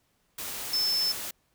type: tone in noise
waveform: sine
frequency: 5274 Hz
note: E8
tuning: in tune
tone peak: -24 dBFS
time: 0.73-1.12 s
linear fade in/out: 5 ms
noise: white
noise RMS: -36 dBFS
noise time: 0.38-1.31 s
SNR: +9 dB
effects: pink hiss -71 dBFS RMS until 1.54 s